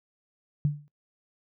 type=tone with exponential decay; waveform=sine; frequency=146.8 Hz; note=D3; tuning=in tune; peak=-18 dBFS; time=0.65-0.88 s; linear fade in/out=0 ms; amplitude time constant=50 ms; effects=noise-tail reverb RT60 0.1 s tail -19 dB re dry